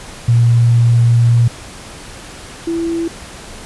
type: tone pair in turn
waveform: sine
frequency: 117.9 / 333.5 Hz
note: A#2 / E4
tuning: +20 / +20 cents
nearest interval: octave + tritone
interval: 1800 cents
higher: second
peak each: -7 / -15 dBFS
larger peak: first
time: 0.28-1.48 / 2.67-3.08 s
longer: first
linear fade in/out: 5 ms
effects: pink hiss -33 dBFS RMS until 3.65 s + resampled to 24000 Hz